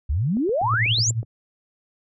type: exponential sweep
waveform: sine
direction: up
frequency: 62.7 to 7650 Hz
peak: -19 dBFS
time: 0.09-1.11 s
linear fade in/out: 10 ms
type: click train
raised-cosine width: 2 ms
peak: -25 dBFS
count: 8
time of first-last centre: 0.37-1.23 s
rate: 8.14 Hz
type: tone with tremolo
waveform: sine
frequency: 113.9 Hz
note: A#2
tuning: 40 cents flat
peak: -18 dBFS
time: 0.62-1.25 s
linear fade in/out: 50 ms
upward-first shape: triangle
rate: 11 Hz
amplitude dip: 85%
effects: none